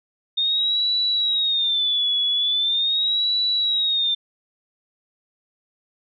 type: tone with vibrato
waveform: sine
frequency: 3655 Hz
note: A#7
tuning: 35 cents flat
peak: -18 dBFS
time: 0.37-4.15 s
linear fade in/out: 10 ms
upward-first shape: sine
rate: 0.41 Hz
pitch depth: 130 cents each way
effects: none